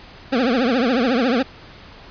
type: tone with vibrato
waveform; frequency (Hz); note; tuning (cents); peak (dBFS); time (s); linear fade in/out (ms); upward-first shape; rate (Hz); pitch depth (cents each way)
25% pulse; 247.5; B3; +4; -12; 0.32-1.43; 10; triangle; 14; 210
effects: pink hiss -42 dBFS RMS until 2.1 s + resampled to 11025 Hz